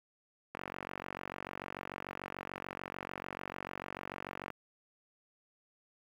click train, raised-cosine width 0.5 ms, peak -24 dBFS, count 186, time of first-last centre 0.55-4.503 s, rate 46.8 Hz, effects high-pass 100 Hz 12 dB/octave + 9-bit

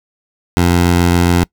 15% pulse tone, 87.31 Hz, F2, in tune, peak -3 dBFS, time 0.57-1.44 s, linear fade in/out 0 ms, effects noise-tail reverb RT60 0.1 s tail -24 dB re dry

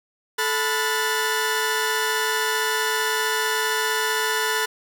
sawtooth tone cluster, 436.9 / 994 / 1452 / 1763 Hz, A4 / B5 / F#6 / A6, -12 / +11 / -33 / +3 cents, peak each -23 dBFS, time 0.38-4.66 s, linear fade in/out 10 ms, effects none

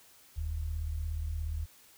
sine tone pair together, 40.78 / 77.78 Hz, E1 / D#2, -18 / 0 cents, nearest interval major seventh, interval 1118 cents, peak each -37 / -33 dBFS, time 0.36-1.66 s, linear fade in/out 20 ms, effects white hiss -59 dBFS RMS until 1.97 s

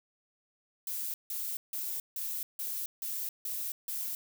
violet noise bursts, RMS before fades -36 dBFS, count 8, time 0.87-4.15 s, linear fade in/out 2 ms, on 270 ms, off 160 ms, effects none

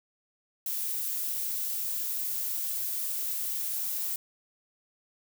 violet noise with high-pass filter sweep, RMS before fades -32 dBFS, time 0.66-4.16 s, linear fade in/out 2 ms, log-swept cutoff 370 to 680 Hz, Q 5.7, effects none

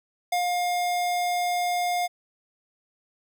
square tone with ADSR envelope, 710 Hz, F5, 28 cents sharp, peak -22 dBFS, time 0.32-2.08 s, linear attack 6 ms, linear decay 97 ms, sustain -2 dB, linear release 27 ms, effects none

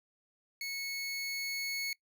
25% pulse tone with level ramp, 2200 Hz, C#7, 14 cents flat, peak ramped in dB -33 to -30 dBFS, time 0.61-1.93 s, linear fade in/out 2 ms, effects noise-tail reverb RT60 0.1 s tail -22 dB re dry

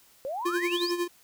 sine exponential sweep, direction up, 513 to 5390 Hz, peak -30 dBFS, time 0.25-0.91 s, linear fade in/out 0 ms
square tone with tremolo, 349.2 Hz, F4, in tune, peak -25 dBFS, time 0.45-1.08 s, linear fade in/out 10 ms, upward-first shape sine, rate 11 Hz, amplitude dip 65%
effects white hiss -59 dBFS RMS until 1.23 s

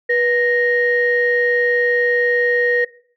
sine tone pair together, 486 / 1864.7 Hz, B4 / A#6, -28 / 0 cents, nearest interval octave + major seventh, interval 2328 cents, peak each -16 dBFS, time 0.09-2.85 s, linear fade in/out 10 ms, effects noise-tail reverb RT60 0.5 s tail -18 dB re dry + tanh soft clip ceiling -6 dBFS

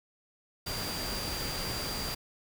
sine tone in noise, 4739 Hz, D8, 15 cents sharp, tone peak -38 dBFS, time 0.66-2.15 s, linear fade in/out 10 ms, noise pink, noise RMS -36 dBFS, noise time 0.66-2.15 s, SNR -5 dB, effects none

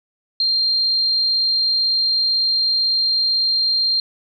sine tone, 4186 Hz, C8, in tune, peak -15 dBFS, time 0.4-4 s, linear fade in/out 2 ms, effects none

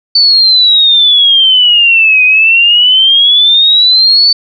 sine exponential two-way sweep, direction down then up, 4540 to 2489 to 4540 Hz, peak -3 dBFS, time 0.15-4.33 s, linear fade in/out 5 ms, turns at 2.24 s, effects none

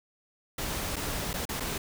pink noise with dropouts, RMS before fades -33 dBFS, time 0.58-1.78 s, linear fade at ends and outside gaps 5 ms, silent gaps 0.96-0.964 / 1.332-1.339 / 1.454-1.49 / 1.599-1.604 s, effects none

